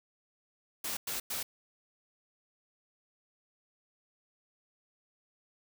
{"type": "noise bursts", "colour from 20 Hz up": "white", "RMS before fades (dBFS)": -36, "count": 3, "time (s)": [0.84, 1.43], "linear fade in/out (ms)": 5, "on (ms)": 130, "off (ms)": 100, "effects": []}